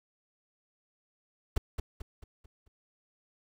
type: noise with echo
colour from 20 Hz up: brown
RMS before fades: -25 dBFS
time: 1.56-1.58 s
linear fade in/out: 5 ms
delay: 220 ms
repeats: 5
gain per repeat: -7 dB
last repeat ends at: 2.68 s
effects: none